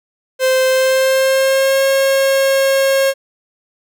45% pulse tone with pitch glide, 520 to 541.8 Hz, C5 to C#5, -11 to -40 cents, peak -11 dBFS, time 0.39-3.14 s, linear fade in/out 50 ms, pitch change +71 cents, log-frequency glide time 0.67-1.84 s, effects none

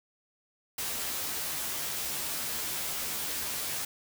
white noise with comb filter, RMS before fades -34 dBFS, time 0.78-3.85 s, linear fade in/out 5 ms, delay 13 ms, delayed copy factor +0.7, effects none

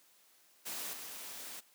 white noise with level steps, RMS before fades -41 / -46 dBFS, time 0.65-1.61 s, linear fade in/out 20 ms, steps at 0.93 s, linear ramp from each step 5 ms, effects white hiss -66 dBFS RMS until 1.74 s + high-pass 200 Hz 12 dB/octave

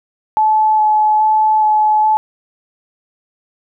sine tone with vibrato, 860 Hz, A5, 40 cents flat, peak -9 dBFS, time 0.37-2.17 s, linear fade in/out 0 ms, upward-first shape square, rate 1.2 Hz, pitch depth 9 cents each way, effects none

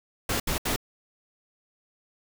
pink noise bursts, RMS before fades -27 dBFS, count 3, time 0.29-0.762 s, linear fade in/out 5 ms, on 110 ms, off 71 ms, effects none

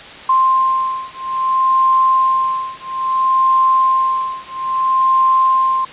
sine beating tone pair, 1050 / 1050.6 Hz, C6 / C6, +6 / +7 cents, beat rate 0.6 Hz, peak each -15 dBFS, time 0.29-5.85 s, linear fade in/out 5 ms, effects white hiss -34 dBFS RMS until 5.92 s + resampled to 8000 Hz

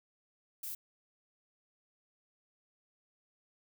violet noise, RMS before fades -41 dBFS, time 0.63-0.75 s, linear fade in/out 5 ms, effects none

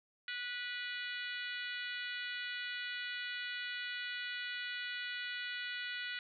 harmonic tone with a mistuned harmonic, 490 Hz, B4, 14 cents flat, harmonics 3 / 4 / 5 / 6 / 7 / 8 / 9, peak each -43 / -44 / -48 / -47 / -49 / -50 / -53 dBFS, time 0.28-6.19 s, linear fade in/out 2 ms, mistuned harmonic 9, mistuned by -26 cents, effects none

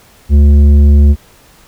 sine tone with tanh clipping, 72.2 Hz, D2, 29 cents flat, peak -4 dBFS, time 0.29-1.16 s, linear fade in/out 50 ms, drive 9 dB, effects pink hiss -44 dBFS RMS until 1.67 s

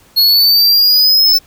square exponential sweep, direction up, 4309 to 5300 Hz, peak -7 dBFS, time 0.16-1.39 s, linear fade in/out 20 ms, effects pink hiss -47 dBFS RMS until 1.46 s

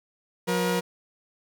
sawtooth tone pair together, 179.93 / 477.6 Hz, F#3 / A#4, -48 / +42 cents, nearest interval octave + perfect fourth, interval 1690 cents, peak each -22 dBFS, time 0.47-0.81 s, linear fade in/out 20 ms, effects none

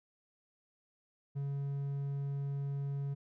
triangle tone, 140 Hz, C#3, 18 cents sharp, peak -32 dBFS, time 1.35-3.15 s, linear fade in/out 20 ms, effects none

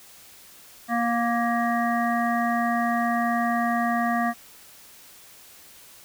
harmonic tone with a mistuned harmonic, 235.7 Hz, A#3, 19 cents sharp, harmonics 1 / 3 / 5 / 7 / 8, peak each -25 / -25 / -29 / -34 / -31 dBFS, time 0.88-4.34 s, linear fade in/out 50 ms, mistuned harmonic 5, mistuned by -18 cents, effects white hiss -49 dBFS RMS until 6.04 s

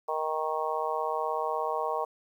harmonic tone, 156.5 Hz, D#3, 10 cents sharp, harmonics 3 / 4 / 5 / 6 / 7, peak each -34 / -34 / -34 / -34 / -34 dBFS, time 0.08-2.05 s, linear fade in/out 10 ms, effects 10-bit

